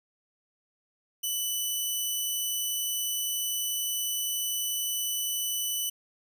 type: tone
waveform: 10% pulse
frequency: 2983 Hz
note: F#7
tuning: 13 cents sharp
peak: -20 dBFS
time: 1.23-5.9 s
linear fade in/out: 10 ms
effects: none